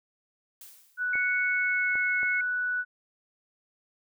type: noise with exponential decay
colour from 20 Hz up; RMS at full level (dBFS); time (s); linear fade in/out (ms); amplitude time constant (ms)
blue; -45; 0.61-1.26; 2; 140
type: tone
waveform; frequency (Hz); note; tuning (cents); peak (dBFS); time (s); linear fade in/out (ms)
sine; 1480; F#6; 0; -26; 0.97-2.85; 50
type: tone with pitch glide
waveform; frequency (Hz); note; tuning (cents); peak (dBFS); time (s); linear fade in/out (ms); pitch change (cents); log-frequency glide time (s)
sine; 2217 to 2192; C#7 to C#7; 0 to -20; -27; 1.13-2.41; 5; -20; 1.37-2.02
type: clicks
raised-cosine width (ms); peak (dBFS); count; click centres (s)
1; -29; 3; 1.155 / 1.955 / 2.231
effects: none

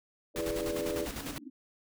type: chord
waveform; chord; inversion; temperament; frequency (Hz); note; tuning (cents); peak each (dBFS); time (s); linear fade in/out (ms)
sine; E dominant seventh; none; equal; 329.6 / 415.3 / 493.9 / 587.3; E4 / G#4 / B4 / D5; 0 / 0 / 0 / 0; -37; 0.34-1.08; 50
type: noise with tremolo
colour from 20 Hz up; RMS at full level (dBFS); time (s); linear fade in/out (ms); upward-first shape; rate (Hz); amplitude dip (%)
pink; -38; 0.36-1.38; 0; square; 10; 55
type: band-pass noise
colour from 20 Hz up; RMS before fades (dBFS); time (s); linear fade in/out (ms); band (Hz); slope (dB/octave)
white; -46; 0.6-1.5; 5; 240 to 300; 96
effects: none

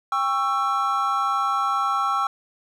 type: chord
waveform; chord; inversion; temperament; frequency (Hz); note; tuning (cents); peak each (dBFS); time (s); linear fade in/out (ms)
triangle; C# diminished; second; just; 798.3 / 1108.7 / 1330.5; G5 / C#6 / E6; +31 / 0 / +16; -25 / -23 / -21; 0.12-2.27; 2
effects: none

